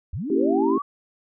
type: linear sweep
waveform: sine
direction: up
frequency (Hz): 58.27 to 1174.7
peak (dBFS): -26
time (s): 0.13-0.82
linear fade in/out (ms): 5
type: chord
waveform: sine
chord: A# diminished seventh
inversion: none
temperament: equal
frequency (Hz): 233.1 / 277.2 / 329.6 / 392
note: A#3 / C#4 / E4 / G4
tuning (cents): 0 / 0 / 0 / 0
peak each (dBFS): -28 / -23 / -23 / -22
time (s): 0.3-0.78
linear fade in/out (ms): 5
effects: none